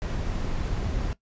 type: noise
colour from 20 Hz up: brown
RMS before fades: -28 dBFS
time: 0.02-1.13 s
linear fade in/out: 0 ms
effects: noise-tail reverb RT60 0.1 s tail -17 dB re dry + resampled to 16000 Hz

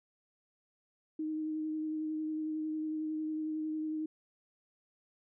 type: tone with vibrato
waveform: sine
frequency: 311.1 Hz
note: D#4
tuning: in tune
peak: -33 dBFS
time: 1.19-4.06 s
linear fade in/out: 5 ms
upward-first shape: sine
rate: 11 Hz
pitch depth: 15 cents each way
effects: none

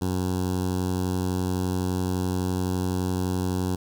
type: tone with notch filter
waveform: 15% pulse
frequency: 91.8 Hz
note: F#2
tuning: 13 cents flat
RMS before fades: -26 dBFS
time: 0.01-3.76 s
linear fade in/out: 10 ms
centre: 2100 Hz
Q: 0.67
effects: none

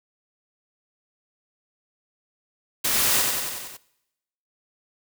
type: noise with echo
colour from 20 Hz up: white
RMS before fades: -23 dBFS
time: 2.84-3.22 s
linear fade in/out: 10 ms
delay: 92 ms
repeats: 6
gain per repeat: -3 dB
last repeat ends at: 3.772 s
effects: noise-tail reverb RT60 0.9 s tail -21 dB re dry

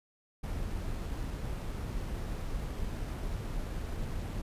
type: noise with sample-and-hold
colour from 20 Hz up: brown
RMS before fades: -36 dBFS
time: 0.43-4.42 s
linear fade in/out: 10 ms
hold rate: 11025 Hz
effects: resampled to 32000 Hz

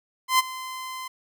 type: tone with ADSR envelope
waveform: sawtooth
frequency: 1033 Hz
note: C6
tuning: 22 cents flat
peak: -11 dBFS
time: 0.28-1.08 s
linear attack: 110 ms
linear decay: 23 ms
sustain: -18 dB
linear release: 7 ms
effects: none

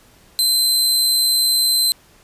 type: tone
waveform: sawtooth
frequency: 4085 Hz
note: C8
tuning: 42 cents flat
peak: -11 dBFS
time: 0.39-1.92 s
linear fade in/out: 0 ms
effects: pink hiss -51 dBFS RMS until 2.23 s + resampled to 32000 Hz

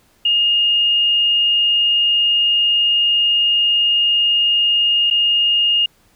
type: tone with dropouts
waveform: sine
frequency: 2841 Hz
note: F7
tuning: 29 cents sharp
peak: -12 dBFS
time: 0.25-5.86 s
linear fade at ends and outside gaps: 5 ms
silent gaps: 5.102-5.109 s
effects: pink hiss -56 dBFS RMS until 6.15 s

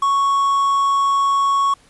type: tone with quantisation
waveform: triangle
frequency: 1108.7 Hz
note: C#6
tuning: in tune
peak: -12 dBFS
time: 0.02-1.74 s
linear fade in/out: 5 ms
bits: 6
effects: pink hiss -52 dBFS RMS until 1.89 s + resampled to 24000 Hz

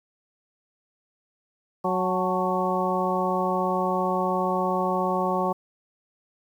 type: harmonic tone with a mistuned harmonic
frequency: 185 Hz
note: F#3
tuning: in tune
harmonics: 1 / 2 / 3 / 4 / 5 / 6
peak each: -29 / -29 / -29 / -29 / -29 / -29 dBFS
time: 1.84-5.53 s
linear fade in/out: 10 ms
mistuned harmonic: 5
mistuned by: -64 cents
effects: 9-bit

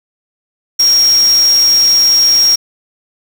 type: tone in noise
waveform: sine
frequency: 5588 Hz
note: F8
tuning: in tune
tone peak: -6 dBFS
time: 0.79-2.56 s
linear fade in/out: 10 ms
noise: white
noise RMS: -23 dBFS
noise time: 0.79-2.56 s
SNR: +14 dB
effects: none

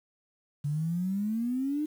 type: exponential sweep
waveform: sine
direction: up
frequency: 141.9 to 309 Hz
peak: -27 dBFS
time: 0.64-1.86 s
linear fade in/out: 10 ms
effects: 9-bit

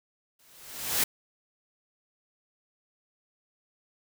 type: noise with exponential growth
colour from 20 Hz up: white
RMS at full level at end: -23 dBFS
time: 0.39-1.04 s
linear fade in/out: 5 ms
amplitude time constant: 140 ms
effects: none

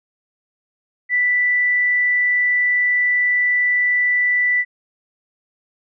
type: tone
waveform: sine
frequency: 1975.5 Hz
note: B6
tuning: in tune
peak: -14 dBFS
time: 1.09-4.65 s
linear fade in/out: 50 ms
effects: none

